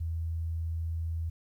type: tone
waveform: sine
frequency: 82.1 Hz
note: E2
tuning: 6 cents flat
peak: -30 dBFS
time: 0-1.3 s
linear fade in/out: 10 ms
effects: 11-bit